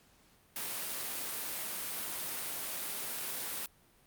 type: high-pass noise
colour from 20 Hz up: white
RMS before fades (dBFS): -38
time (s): 0.56-3.66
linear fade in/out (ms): 2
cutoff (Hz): 150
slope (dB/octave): 12
effects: pink hiss -65 dBFS RMS until 4.06 s + Opus 48 kbps